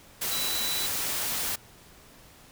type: tone in noise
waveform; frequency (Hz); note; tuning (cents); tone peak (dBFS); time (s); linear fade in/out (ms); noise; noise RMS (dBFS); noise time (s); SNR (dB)
sine; 3951; B7; 0; -31; 0.31-0.87; 10; white; -30; 0.21-1.56; -4
effects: pink hiss -53 dBFS RMS until 2.51 s